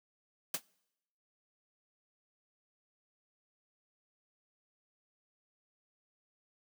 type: noise with exponential decay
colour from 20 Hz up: white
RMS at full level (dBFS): -28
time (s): 0.54-0.62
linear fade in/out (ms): 5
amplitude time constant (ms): 16
effects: noise-tail reverb RT60 0.9 s tail -26 dB re dry + high-pass 150 Hz 12 dB/octave